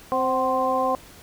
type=harmonic tone with a mistuned harmonic; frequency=261.6 Hz; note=C4; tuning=in tune; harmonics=1 / 2 / 3 / 4; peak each=-30 / -24 / -25 / -24 dBFS; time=0.12-0.95 s; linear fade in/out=0 ms; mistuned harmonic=3; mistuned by=-53 cents; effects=pink hiss -47 dBFS RMS until 1.22 s